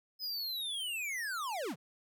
square linear sweep, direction down, 5110 to 115.4 Hz, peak -36 dBFS, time 0.19-1.76 s, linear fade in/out 50 ms, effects none

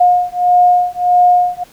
sine beating tone pair, 715 / 716.6 Hz, F5 / F5, +41 / +44 cents, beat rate 1.6 Hz, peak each -11 dBFS, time 0-1.64 s, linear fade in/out 10 ms, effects pink hiss -45 dBFS RMS until 1.72 s

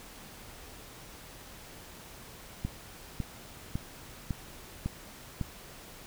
click train, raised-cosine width 5 ms, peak -19 dBFS, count 6, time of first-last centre 2.65-5.412 s, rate 1.81 Hz, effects pink hiss -49 dBFS RMS until 6.06 s

